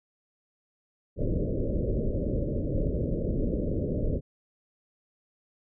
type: low-pass noise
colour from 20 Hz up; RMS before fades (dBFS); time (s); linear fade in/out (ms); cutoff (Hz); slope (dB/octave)
pink; -28; 1.16-4.21; 50; 590; 96
effects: none